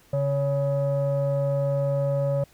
sine tone pair together, 140 / 560 Hz, C#3 / C#5, +18 / +18 cents, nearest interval 2 octaves, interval 2400 cents, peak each -22 dBFS, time 0.13-2.44 s, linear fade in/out 5 ms, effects tanh soft clip ceiling -18 dBFS + pink hiss -57 dBFS RMS until 2.53 s

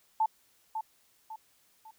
sine tone with echo, 880 Hz, A5, in tune, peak -23 dBFS, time 0.2-0.26 s, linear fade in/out 5 ms, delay 550 ms, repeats 3, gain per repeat -8 dB, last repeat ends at 1.91 s, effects white hiss -67 dBFS RMS until 1.98 s

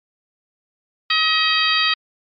harmonic tone with a mistuned harmonic, 635 Hz, D#5, 35 cents sharp, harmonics 2 / 3 / 4 / 5 / 6 / 7, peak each -22 / -22 / -22 / -22 / -22 / -22 dBFS, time 1.1-1.94 s, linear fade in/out 5 ms, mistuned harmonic 7, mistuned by +72 cents, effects MP3 32 kbps

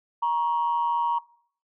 sine tone pair together, 944.5 / 1108.7 Hz, A#5 / C#6, +22 / 0 cents, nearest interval minor third, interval 278 cents, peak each -21 / -28 dBFS, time 0.22-1.19 s, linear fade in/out 10 ms, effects noise-tail reverb RT60 0.6 s tail -23 dB re dry + tanh soft clip ceiling -16 dBFS

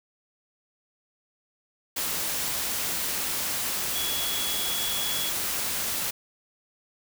sine tone in noise, 3362 Hz, G#7, 20 cents sharp, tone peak -31 dBFS, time 3.95-5.3 s, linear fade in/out 10 ms, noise white, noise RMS -29 dBFS, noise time 1.96-6.11 s, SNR -5 dB, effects none

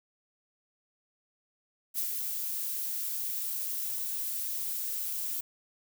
violet noise with ADSR envelope, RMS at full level -30 dBFS, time 1.94-5.41 s, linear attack 46 ms, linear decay 81 ms, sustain -4 dB, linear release 7 ms, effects none

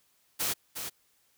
white noise with echo, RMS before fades -30 dBFS, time 0.39-0.54 s, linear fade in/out 20 ms, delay 360 ms, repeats 1, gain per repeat -7 dB, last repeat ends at 0.9 s, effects white hiss -69 dBFS RMS until 1.37 s

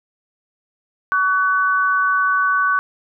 sine tone pair together, 1135 / 1498 Hz, C#6 / F#6, +41 / +21 cents, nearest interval perfect fourth, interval 480 cents, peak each -17 dBFS, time 1.12-2.79 s, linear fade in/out 0 ms, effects none

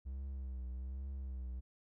triangle tone with vibrato, 65.1 Hz, C2, 8 cents flat, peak -38 dBFS, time 0.05-1.61 s, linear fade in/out 20 ms, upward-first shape triangle, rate 1.2 Hz, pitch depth 83 cents each way, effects none

